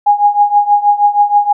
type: tone with tremolo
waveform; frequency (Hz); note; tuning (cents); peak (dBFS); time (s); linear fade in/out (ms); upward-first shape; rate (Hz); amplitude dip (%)
sine; 823; G#5; -16; -3; 0.06-1.53; 10; triangle; 6.3; 90
effects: none